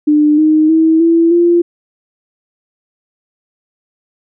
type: tone with pitch steps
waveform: sine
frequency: 299.4 / 310.1 / 321.3 / 332.8 / 344.7 Hz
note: D4 / D#4 / E4 / E4 / F4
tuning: +33 / -6 / -44 / +17 / -23 cents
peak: -6 dBFS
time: 0.07-1.62 s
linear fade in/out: 10 ms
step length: 310 ms
effects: none